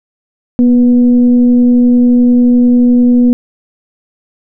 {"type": "tone with frequency modulation", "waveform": "sine", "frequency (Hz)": 243.3, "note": "B3", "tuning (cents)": -26, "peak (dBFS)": -4, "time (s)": [0.59, 3.33], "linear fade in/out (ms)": 0, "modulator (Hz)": 249, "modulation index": 0.32, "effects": []}